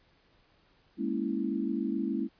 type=chord; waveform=sine; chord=A# half-diminished seventh; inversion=third; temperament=equal with one note detuned; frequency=206 / 233.1 / 277.2 / 329.6 Hz; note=G#3 / A#3 / C#4 / E4; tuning=-14 / 0 / 0 / 0 cents; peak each=-34 dBFS; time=0.97-2.29 s; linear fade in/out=50 ms; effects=pink hiss -66 dBFS RMS until 2.39 s + resampled to 11025 Hz